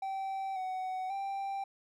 triangle tone with pitch steps, 774 / 748 / 786 Hz, G5 / F#5 / G5, -22 / +19 / +4 cents, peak -32 dBFS, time 0.02-1.64 s, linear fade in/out 5 ms, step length 540 ms, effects none

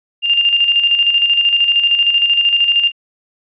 sine tone with tremolo, 2800 Hz, F7, 4 cents sharp, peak -8 dBFS, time 0.22-2.92 s, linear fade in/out 50 ms, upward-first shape square, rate 13 Hz, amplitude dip 50%, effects resampled to 8000 Hz

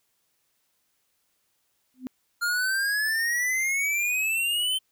sine tone with exponential growth, 255.5 Hz, C4, 41 cents flat, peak -27 dBFS, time 1.94-2.07 s, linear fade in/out 0 ms, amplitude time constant 27 ms
square exponential sweep, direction up, 1396.9 to 3100 Hz, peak -24 dBFS, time 2.41-4.79 s, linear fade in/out 20 ms
effects white hiss -72 dBFS RMS until 4.91 s

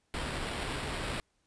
pink noise with sample-and-hold, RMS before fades -36 dBFS, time 0.14-1.2 s, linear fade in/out 0 ms, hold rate 6300 Hz, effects pink hiss -75 dBFS RMS until 1.46 s + resampled to 22050 Hz

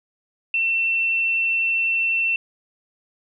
sine tone, 2694 Hz, E7, 37 cents sharp, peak -18 dBFS, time 0.54-2.36 s, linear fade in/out 2 ms, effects none

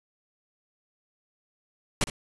pink noise with echo, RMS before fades -23 dBFS, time 2.01-2.04 s, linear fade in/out 2 ms, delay 60 ms, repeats 1, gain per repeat -13 dB, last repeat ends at 2.1 s, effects resampled to 24000 Hz

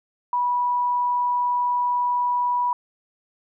sine tone, 978 Hz, B5, 17 cents flat, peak -19 dBFS, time 0.33-2.73 s, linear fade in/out 2 ms, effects none

